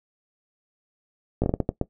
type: slowing click train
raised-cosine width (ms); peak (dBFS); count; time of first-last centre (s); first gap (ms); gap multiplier
2; -9; 8; 1.42-1.813; 17; 1.39
effects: noise-tail reverb RT60 0.1 s tail -17 dB re dry